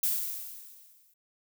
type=noise with exponential decay; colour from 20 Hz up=violet; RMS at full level=-26 dBFS; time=0.03-1.14 s; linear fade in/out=5 ms; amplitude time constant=240 ms; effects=none